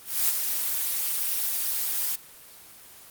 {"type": "noise with ADSR envelope", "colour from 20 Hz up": "blue", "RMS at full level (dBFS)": -21, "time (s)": [0.05, 2.16], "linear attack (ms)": 240, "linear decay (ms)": 21, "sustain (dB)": -6, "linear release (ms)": 11, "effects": ["white hiss -48 dBFS RMS until 3.1 s", "Opus 24 kbps"]}